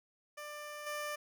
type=tone with level steps; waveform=15% pulse; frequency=594 Hz; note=D5; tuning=20 cents sharp; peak=-37 / -31 dBFS; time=0.37-1.16 s; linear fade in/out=10 ms; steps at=0.86 s; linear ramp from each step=10 ms; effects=none